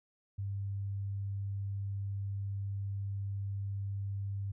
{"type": "tone", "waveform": "sine", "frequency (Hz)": 99.2, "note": "G2", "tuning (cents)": 21, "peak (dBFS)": -34, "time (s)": [0.38, 4.52], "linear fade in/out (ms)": 10, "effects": []}